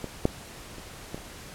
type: clicks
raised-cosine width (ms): 2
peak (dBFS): -19 / -7 / -29 / -20 / -28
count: 5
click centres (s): 0.043 / 0.254 / 0.783 / 1.145 / 1.178
effects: pink hiss -44 dBFS RMS until 1.54 s + low-pass 12000 Hz 12 dB/octave